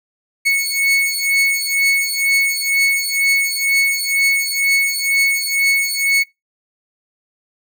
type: beating tone pair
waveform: 40% pulse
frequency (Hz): 2207 / 2209.1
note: C#7 / C#7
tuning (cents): -8 / -7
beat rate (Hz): 2.1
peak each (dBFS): -16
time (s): 0.45-6.24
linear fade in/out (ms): 20
effects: noise-tail reverb RT60 0.2 s tail -23 dB re dry